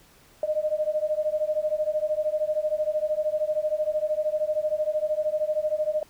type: beating tone pair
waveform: sine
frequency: 606 / 619 Hz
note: D#5 / D#5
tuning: -46 / -9 cents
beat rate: 13 Hz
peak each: -26 dBFS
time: 0.43-6.03 s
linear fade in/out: 2 ms
effects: pink hiss -56 dBFS RMS until 6.09 s